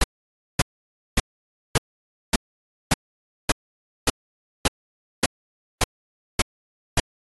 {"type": "noise bursts", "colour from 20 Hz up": "pink", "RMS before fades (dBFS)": -17, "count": 13, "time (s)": [0.01, 7], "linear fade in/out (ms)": 5, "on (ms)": 30, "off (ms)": 550, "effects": ["AAC 32 kbps"]}